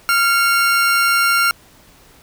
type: tone pair together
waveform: 40% pulse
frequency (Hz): 1385.9 / 2200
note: F6 / C#7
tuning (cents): -14 / -14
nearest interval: minor sixth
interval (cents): 800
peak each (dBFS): -12 / -22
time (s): 0.09-1.51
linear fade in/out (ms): 0
effects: pink hiss -48 dBFS RMS until 2.22 s